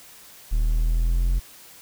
triangle exponential sweep, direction up, 38 to 44.45 Hz, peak -16 dBFS, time 0.51-1.4 s, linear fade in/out 20 ms, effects white hiss -47 dBFS RMS until 1.81 s

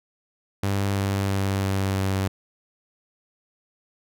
sawtooth tone with pitch steps, 99.2 / 98.46 / 97.72 / 96.99 / 96.26 Hz, G2 / G2 / G2 / G2 / G2, +21 / +8 / -5 / -18 / -31 cents, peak -18 dBFS, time 0.63-2.28 s, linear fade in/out 5 ms, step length 330 ms, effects none

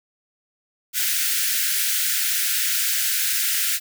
white high-pass noise, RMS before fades -22 dBFS, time 0.93-3.8 s, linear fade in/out 50 ms, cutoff 1400 Hz, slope 96 dB/octave, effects none

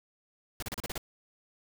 pink noise bursts, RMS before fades -36 dBFS, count 7, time 0.6-0.979 s, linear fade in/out 2 ms, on 25 ms, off 34 ms, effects none

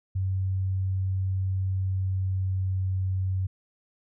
sine tone with pitch glide, 94.8 to 94.15 Hz, F#2 to F#2, +43 to +31 cents, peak -24 dBFS, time 0.15-3.47 s, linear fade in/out 10 ms, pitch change -12 cents, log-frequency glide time 1.69-2.9 s, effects none

